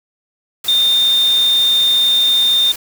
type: tone in noise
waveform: sine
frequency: 3629 Hz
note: A#7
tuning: 47 cents flat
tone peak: -10 dBFS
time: 0.68-2.72 s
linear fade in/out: 5 ms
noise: white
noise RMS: -27 dBFS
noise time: 0.64-2.76 s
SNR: +14 dB
effects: none